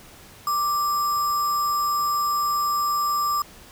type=tone with sample-and-hold; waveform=sine; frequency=1174.7 Hz; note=D6; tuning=in tune; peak=-20 dBFS; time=0.47-3.42 s; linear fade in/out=2 ms; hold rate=6300 Hz; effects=pink hiss -47 dBFS RMS until 3.71 s